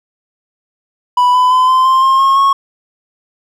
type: tone with pitch steps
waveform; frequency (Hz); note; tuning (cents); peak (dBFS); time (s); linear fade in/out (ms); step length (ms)
triangle; 987.8 / 1002.7 / 1017.9 / 1033.3 / 1049 / 1064.8 / 1080.9 / 1097.3; B5 / B5 / C6 / C6 / C6 / C6 / C#6 / C#6; 0 / +26 / -48 / -22 / +4 / +30 / -44 / -18; -5; 1.17-2.53; 5; 170
effects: none